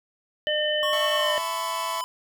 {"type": "harmonic tone", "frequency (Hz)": 605, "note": "D#5", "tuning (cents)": -49, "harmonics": [1, 3, 5], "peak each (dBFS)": [-25, -29, -26], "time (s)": [0.47, 1.38], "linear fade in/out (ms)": 0}
{"type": "tone with pitch glide", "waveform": "square", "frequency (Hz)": [1100, 1008.7], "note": ["C#6", "B5"], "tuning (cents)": [-14, 36], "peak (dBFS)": -29, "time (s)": [0.83, 2.04], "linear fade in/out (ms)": 0, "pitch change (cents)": -150, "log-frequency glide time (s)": [1.15, 1.33]}
{"type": "chord", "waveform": "sawtooth", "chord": "A major", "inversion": "second", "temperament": "equal", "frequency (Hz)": [659.3, 880, 1108.7], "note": ["E5", "A5", "C#6"], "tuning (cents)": [0, 0, 0], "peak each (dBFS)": [-30, -35, -30], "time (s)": [0.93, 2.01], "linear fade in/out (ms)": 0}
{"effects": []}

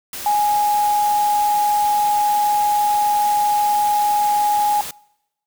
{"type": "tone in noise", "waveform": "sine", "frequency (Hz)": 830.6, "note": "G#5", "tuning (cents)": 0, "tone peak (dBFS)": -14, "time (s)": [0.26, 4.81], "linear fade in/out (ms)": 2, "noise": "white", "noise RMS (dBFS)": -30, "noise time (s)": [0.13, 4.91], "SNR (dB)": 13, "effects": ["noise-tail reverb RT60 0.9 s tail -25 dB re dry"]}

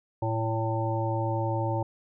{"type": "harmonic tone", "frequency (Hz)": 112.2, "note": "A2", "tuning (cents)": 34, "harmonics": [1, 3, 5, 7, 8], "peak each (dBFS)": [-28, -33, -33, -36, -33], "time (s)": [0.22, 1.83], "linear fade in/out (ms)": 5, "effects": []}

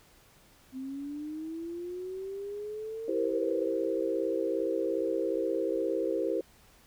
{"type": "linear sweep", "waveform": "sine", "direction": "up", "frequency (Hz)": [256.9, 506], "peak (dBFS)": -35, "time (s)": [0.72, 3.69], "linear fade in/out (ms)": 50}
{"type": "chord", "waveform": "sine", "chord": "C dominant seventh", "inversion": "first", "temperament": "equal", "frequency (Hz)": [329.6, 392, 466.2, 523.3], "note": ["E4", "G4", "Bb4", "C5"], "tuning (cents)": [0, 0, 0, 0], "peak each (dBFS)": -33, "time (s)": [3.08, 6.41], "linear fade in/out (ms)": 5}
{"effects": ["pink hiss -60 dBFS RMS until 6.86 s"]}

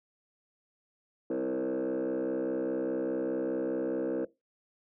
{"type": "tone with frequency modulation", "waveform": "sine", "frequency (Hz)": 398.5, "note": "G4", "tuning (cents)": 28, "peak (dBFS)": -26, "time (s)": [1.3, 4.25], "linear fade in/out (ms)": 5, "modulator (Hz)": 64.9, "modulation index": 2.2, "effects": ["noise-tail reverb RT60 0.2 s tail -19 dB re dry", "tanh soft clip ceiling -28 dBFS"]}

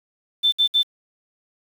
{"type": "tone bursts", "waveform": "sine", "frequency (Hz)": 3541, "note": "A7", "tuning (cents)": 10, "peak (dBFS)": -14, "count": 3, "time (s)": [0.43, 0.832], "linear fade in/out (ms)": 20, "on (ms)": 94, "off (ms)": 60, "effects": ["7-bit"]}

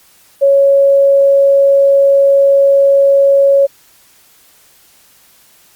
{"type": "tone", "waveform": "sine", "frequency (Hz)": 554.4, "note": "C#5", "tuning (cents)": 0, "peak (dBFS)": -5, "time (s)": [0.41, 3.67], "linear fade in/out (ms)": 20, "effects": ["white hiss -47 dBFS RMS until 5.75 s", "Opus 48 kbps"]}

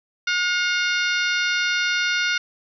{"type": "harmonic tone with a mistuned harmonic", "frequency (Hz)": 720, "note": "F#5", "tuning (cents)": -47, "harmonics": [2, 3, 4, 5, 6, 7, 8], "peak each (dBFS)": [-22, -26, -28, -30, -32, -33, -34], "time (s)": [0.27, 2.38], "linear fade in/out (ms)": 5, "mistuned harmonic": 4, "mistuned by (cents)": -43, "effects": []}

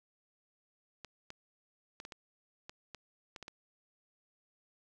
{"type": "clicks", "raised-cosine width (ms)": 0.2, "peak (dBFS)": -28, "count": 10, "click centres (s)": [1.047, 1.304, 2.001, 2.051, 2.122, 2.695, 2.947, 3.362, 3.427, 3.481], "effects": []}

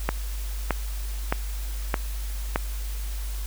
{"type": "click train", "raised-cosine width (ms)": 0.5, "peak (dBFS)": -7, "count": 5, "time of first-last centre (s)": [0.09, 2.559], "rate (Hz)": 1.62, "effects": ["added 50 Hz sine -28 dBFS peak until 3.46 s", "white hiss -42 dBFS RMS until 3.46 s"]}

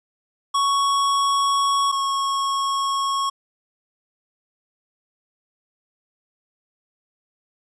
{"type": "tone pair in turn", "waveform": "square", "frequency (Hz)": [1112, 1098], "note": ["C#6", "C#6"], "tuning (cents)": [5, -17], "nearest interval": "unison", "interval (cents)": 22, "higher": "first", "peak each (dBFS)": [-18, -21], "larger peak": "first", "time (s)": [[0.54, 1.92], [1.92, 3.3]], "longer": "neither", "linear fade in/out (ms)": 10, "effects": ["resampled to 22050 Hz"]}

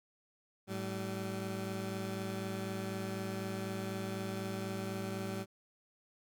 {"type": "tone pair together", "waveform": "20% pulse", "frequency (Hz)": [108, 191.97], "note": ["A2", "G3"], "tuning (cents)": [-32, -36], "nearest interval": "minor seventh", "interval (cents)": 996, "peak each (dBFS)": [-36, -34], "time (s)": [0.67, 5.46], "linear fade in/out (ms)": 50, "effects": []}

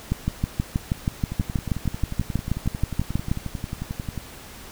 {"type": "two click trains", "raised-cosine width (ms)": 5, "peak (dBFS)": [-16, -9], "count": [33, 21], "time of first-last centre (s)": [[1.32, 4.177], [0.12, 3.315]], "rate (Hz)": [11.2, 6.26], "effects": ["pink hiss -42 dBFS RMS until 4.71 s"]}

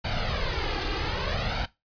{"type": "noise with flanger", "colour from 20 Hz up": "pink", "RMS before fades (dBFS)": -28, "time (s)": [0.04, 1.66], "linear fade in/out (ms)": 10, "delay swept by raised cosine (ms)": [1.3, 2.5], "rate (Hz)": 0.62, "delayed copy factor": 0.7, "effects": ["noise-tail reverb RT60 0.2 s tail -18 dB re dry", "resampled to 11025 Hz"]}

